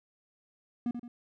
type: tone with echo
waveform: triangle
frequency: 240 Hz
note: B3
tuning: 49 cents flat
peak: -26 dBFS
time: 0.86-0.91 s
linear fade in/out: 2 ms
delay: 85 ms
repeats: 2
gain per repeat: -7 dB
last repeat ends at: 1.08 s
effects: none